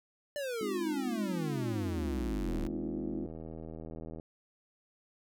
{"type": "exponential sweep", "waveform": "square", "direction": "down", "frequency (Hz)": [596, 35.01], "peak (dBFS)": -35, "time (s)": [0.36, 2.67], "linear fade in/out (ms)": 0}
{"type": "chord", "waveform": "sine", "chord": "F minor seventh", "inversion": "first", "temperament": "equal", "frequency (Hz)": [207.7, 261.6, 311.1, 349.2], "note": ["Ab3", "C4", "Eb4", "F4"], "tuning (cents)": [0, 0, 0, 0], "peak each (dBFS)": -40, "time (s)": [0.61, 3.26], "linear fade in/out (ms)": 2}
{"type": "click train", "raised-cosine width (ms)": 2, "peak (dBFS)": -31, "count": 138, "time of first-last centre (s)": [2.49, 4.198], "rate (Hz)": 80.2}
{"effects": []}